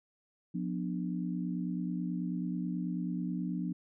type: chord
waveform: sine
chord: B diminished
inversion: second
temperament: just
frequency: 177.8 / 246.9 / 296.3 Hz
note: F3 / B3 / D4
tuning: +31 / 0 / +15 cents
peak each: -34 / -38 / -39 dBFS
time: 0.54-3.73 s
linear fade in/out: 10 ms
effects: none